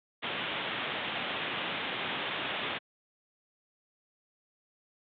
white low-pass noise, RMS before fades -35 dBFS, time 0.22-2.79 s, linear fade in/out 20 ms, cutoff 3600 Hz, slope 96 dB/octave, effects high-pass 150 Hz 12 dB/octave

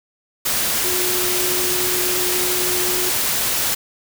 sine tone in noise, 362.5 Hz, F#4, 35 cents flat, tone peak -25 dBFS, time 0.84-3.1 s, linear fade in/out 10 ms, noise white, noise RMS -20 dBFS, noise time 0.45-3.75 s, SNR -8 dB, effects none

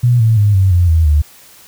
sine tone with pitch steps, 121.5 / 112.06 / 103.36 / 95.33 / 87.92 / 81.09 / 74.79 Hz, B2 / A2 / G#2 / G2 / F2 / E2 / D2, -28 / +32 / -8 / -48 / +12 / -28 / +32 cents, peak -7 dBFS, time 0.03-1.22 s, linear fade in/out 10 ms, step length 170 ms, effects white hiss -42 dBFS RMS until 1.67 s

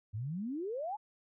sine exponential sweep, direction up, 98 to 883 Hz, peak -35 dBFS, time 0.13-0.97 s, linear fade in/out 20 ms, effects none

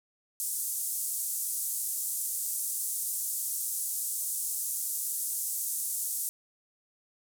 pink band-pass noise, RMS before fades -33 dBFS, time 0.4-6.29 s, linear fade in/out 0 ms, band 8000 to 14000 Hz, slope 24 dB/octave, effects none

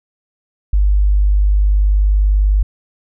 sine tone, 50.1 Hz, G1, 38 cents sharp, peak -9 dBFS, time 0.73-2.63 s, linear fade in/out 5 ms, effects none

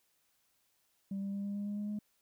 sine tone with pitch steps, 196 / 197.82 / 199.66 / 201.5 / 203.4 / 205.3 / 207.2 / 209.1 Hz, G3 / G3 / G3 / G3 / G#3 / G#3 / G#3 / G#3, 0 / +16 / +32 / +48 / -36 / -20 / -4 / +12 cents, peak -33 dBFS, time 1.11-1.99 s, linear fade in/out 5 ms, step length 110 ms, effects tanh soft clip ceiling -33 dBFS + white hiss -75 dBFS RMS until 2.21 s

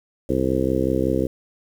harmonic tone, 65.41 Hz, C2, in tune, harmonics 1 / 2 / 3 / 4 / 5 / 6 / 7 / 8, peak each -29 / -28 / -29 / -25 / -24 / -27 / -26 / -27 dBFS, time 0.29-1.27 s, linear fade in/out 5 ms, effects 8-bit

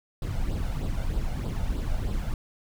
brown noise with flanger, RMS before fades -28 dBFS, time 0.22-2.34 s, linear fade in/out 2 ms, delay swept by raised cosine 0.23 to 1.43 ms, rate 3.2 Hz, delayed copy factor +0.6, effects none

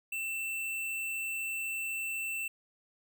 square tone, 2676 Hz, E7, 25 cents sharp, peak -34 dBFS, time 0.12-2.48 s, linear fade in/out 5 ms, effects none

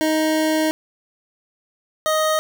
25% pulse tone pair in turn, 313.1 / 624.4 Hz, D#4 / D#5, +11 / +6 cents, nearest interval octave, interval 1195 cents, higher second, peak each -13 dBFS, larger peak neither, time 0.01-0.71 / 2.06-2.39 s, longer first, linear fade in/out 0 ms, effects none

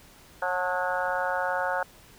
harmonic tone with a mistuned harmonic, 182.1 Hz, F#3, 27 cents flat, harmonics 3 / 4 / 5 / 6 / 7 / 8 / 9, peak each -31 / -32 / -31 / -38 / -37 / -31 / -38 dBFS, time 0.42-1.83 s, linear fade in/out 2 ms, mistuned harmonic 5, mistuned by -37 cents, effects pink hiss -53 dBFS RMS until 2.18 s

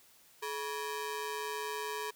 sawtooth ring-modulated tone, 699 Hz, F5, 1 cent sharp, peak -29 dBFS, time 0.42-2.11 s, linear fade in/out 10 ms, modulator 272 Hz, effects white hiss -62 dBFS RMS until 2.15 s

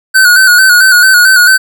square tone with vibrato, 1491 Hz, F#6, 13 cents sharp, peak -3 dBFS, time 0.14-1.58 s, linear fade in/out 20 ms, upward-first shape square, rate 4.5 Hz, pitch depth 50 cents each way, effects none

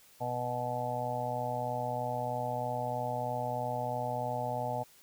harmonic tone, 123.1 Hz, B2, 5 cents flat, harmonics 1 / 2 / 4 / 5 / 6 / 7, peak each -39 / -44 / -41 / -37 / -38 / -37 dBFS, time 0.2-4.84 s, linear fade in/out 20 ms, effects white hiss -60 dBFS RMS until 5.02 s

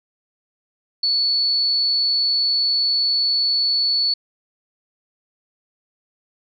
sine tone, 4435 Hz, C#8, in tune, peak -16 dBFS, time 1.03-4.14 s, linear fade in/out 5 ms, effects none

